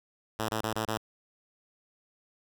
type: tone bursts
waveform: 5% pulse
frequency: 110 Hz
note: A2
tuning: in tune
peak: -18 dBFS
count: 5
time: 0.39-0.975 s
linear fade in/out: 5 ms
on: 97 ms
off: 25 ms
effects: none